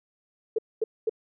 sine tone bursts, 442.8 Hz, A4, 11 cents sharp, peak -21 dBFS, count 3, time 0.56-1.095 s, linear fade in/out 5 ms, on 25 ms, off 230 ms, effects none

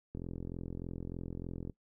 click train, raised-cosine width 3 ms, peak -28 dBFS, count 68, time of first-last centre 0.15-1.697 s, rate 43.3 Hz, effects noise-tail reverb RT60 0.1 s tail -20 dB re dry

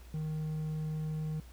triangle tone, 155.5 Hz, D#3, 1 cent flat, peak -31 dBFS, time 0.14-1.4 s, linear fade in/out 2 ms, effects added 60 Hz sine -49 dBFS peak until 1.52 s + pink hiss -60 dBFS RMS until 1.52 s

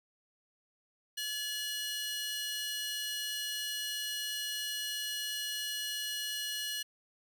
sawtooth tone cluster, 1709 / 2918 / 4199 Hz, G#6 / F#7 / C8, +49 / -25 / +5 cents, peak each -39 / -34 / -38 dBFS, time 1.17-6.83 s, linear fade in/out 10 ms, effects none

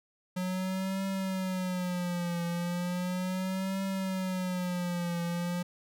square tone with vibrato, 182 Hz, F#3, 28 cents flat, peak -31 dBFS, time 0.36-5.63 s, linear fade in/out 10 ms, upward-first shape triangle, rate 0.36 Hz, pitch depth 110 cents each way, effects none

